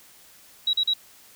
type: tone bursts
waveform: sine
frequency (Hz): 3871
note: B7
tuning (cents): -35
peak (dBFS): -19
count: 3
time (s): 0.67-0.937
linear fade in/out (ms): 5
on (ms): 63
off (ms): 39
effects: white hiss -52 dBFS RMS until 1.35 s